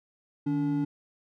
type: tone pair together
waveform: triangle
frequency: 151.9 / 286.7 Hz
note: D#3 / D4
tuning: -41 / -42 cents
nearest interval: major seventh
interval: 1099 cents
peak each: -29 / -24 dBFS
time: 0.46-0.85 s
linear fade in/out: 10 ms
effects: none